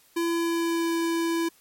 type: tone with pitch glide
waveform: square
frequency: 337.2 to 333.3 Hz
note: E4 to E4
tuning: +39 to +19 cents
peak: -24 dBFS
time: 0.16-1.49 s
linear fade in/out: 10 ms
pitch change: -20 cents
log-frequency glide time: 0.33-0.93 s
effects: white hiss -59 dBFS RMS until 1.6 s + MP3 64 kbps